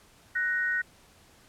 sine tone pair together, 1488 / 1871.8 Hz, F#6 / A#6, +9 / +7 cents, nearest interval major third, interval 398 cents, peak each -28 dBFS, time 0.35-0.82 s, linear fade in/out 10 ms, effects pink hiss -58 dBFS RMS until 1.48 s + low-pass 12000 Hz 12 dB/octave

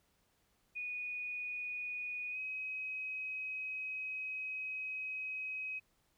sine tone with pitch glide, 2469 to 2535 Hz, D#7 to D#7, -14 to +32 cents, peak -38 dBFS, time 0.75-5.8 s, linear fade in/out 20 ms, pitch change +46 cents, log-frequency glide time 2.3-2.39 s, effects pink hiss -75 dBFS RMS until 6.17 s

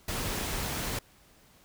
pink noise, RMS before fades -33 dBFS, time 0.08-0.99 s, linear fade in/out 5 ms, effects pink hiss -60 dBFS RMS until 1.64 s

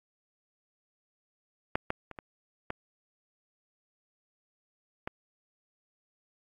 clicks, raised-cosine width 0.5 ms, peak -11 / -14 / -27 / -25 / -18 / -19 dBFS, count 6, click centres 1.755 / 1.904 / 2.113 / 2.188 / 2.704 / 5.075 s, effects AAC 64 kbps

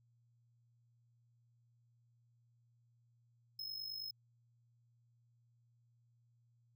square tone with amplitude modulation, 5160 Hz, E8, 38 cents flat, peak -40 dBFS, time 3.59-4.11 s, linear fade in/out 5 ms, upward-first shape sine, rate 49.4 Hz, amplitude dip 65%, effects added 118 Hz sine -70 dBFS peak until 6.75 s

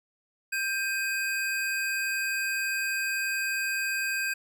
square tone pair together, 1582.3 / 2514 Hz, G6 / D#7, +16 / +17 cents, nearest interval minor sixth, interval 801 cents, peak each -30 / -32 dBFS, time 0.52-4.34 s, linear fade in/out 10 ms, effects none

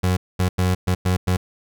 30% pulse tone bursts at uneven times, 91.6 Hz, F#2, 17 cents flat, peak -14 dBFS, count 6, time 0.03-0.17 / 0.39-0.49 / 0.58-0.75 / 0.87-0.95 / 1.05-1.17 / 1.27-1.37 s, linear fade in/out 10 ms, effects none

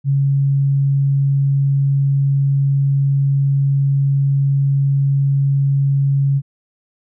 sine tone, 138.59 Hz, C#3, in tune, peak -12 dBFS, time 0.04-6.42 s, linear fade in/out 50 ms, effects none

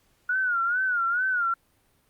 sine tone with vibrato, 1444 Hz, F#6, 43 cents flat, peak -22 dBFS, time 0.29-1.54 s, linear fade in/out 5 ms, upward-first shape sine, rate 2.3 Hz, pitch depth 110 cents each way, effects pink hiss -66 dBFS RMS until 2.09 s + Opus 48 kbps

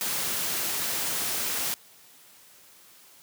white noise, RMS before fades -29 dBFS, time 0.01-1.74 s, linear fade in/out 0 ms, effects white hiss -54 dBFS RMS until 3.22 s + high-pass 100 Hz 12 dB/octave

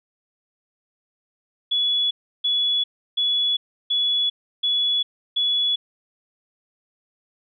sine tone bursts, 3400 Hz, G#7, 40 cents sharp, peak -18 dBFS, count 6, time 1.71-5.76 s, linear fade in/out 10 ms, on 400 ms, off 330 ms, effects none

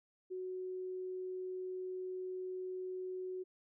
sine tone, 370 Hz, F#4, in tune, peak -39 dBFS, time 0.3-3.44 s, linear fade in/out 20 ms, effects none

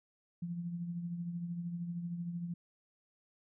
sine tone with tremolo, 172.4 Hz, F3, 22 cents flat, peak -34 dBFS, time 0.42-2.54 s, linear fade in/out 5 ms, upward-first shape triangle, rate 13 Hz, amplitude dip 55%, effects none

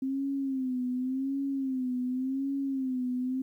sine tone with vibrato, 262.7 Hz, C4, 7 cents sharp, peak -28 dBFS, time 0.02-3.42 s, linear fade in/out 5 ms, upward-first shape sine, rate 0.89 Hz, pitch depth 87 cents each way, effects 11-bit

